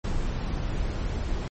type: noise with ADSR envelope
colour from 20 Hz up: brown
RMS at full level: -25 dBFS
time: 0.04-1.48 s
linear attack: 7 ms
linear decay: 95 ms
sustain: -3 dB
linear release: 3 ms
effects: MP3 32 kbps